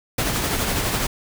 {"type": "noise with tremolo", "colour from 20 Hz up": "pink", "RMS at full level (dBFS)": -21, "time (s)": [0.18, 1.07], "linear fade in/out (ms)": 5, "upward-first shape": "triangle", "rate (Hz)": 12, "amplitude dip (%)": 40, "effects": []}